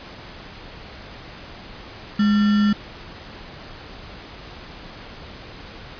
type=tone with sample-and-hold; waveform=sine; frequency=207.7 Hz; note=G#3; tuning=in tune; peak=-14 dBFS; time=2.19-2.73 s; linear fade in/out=5 ms; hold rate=1575 Hz; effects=pink hiss -39 dBFS RMS until 5.99 s + resampled to 11025 Hz